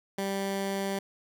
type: tone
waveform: 15% pulse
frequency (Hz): 196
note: G3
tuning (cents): 0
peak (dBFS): -23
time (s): 0.18-0.99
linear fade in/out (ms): 5
effects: none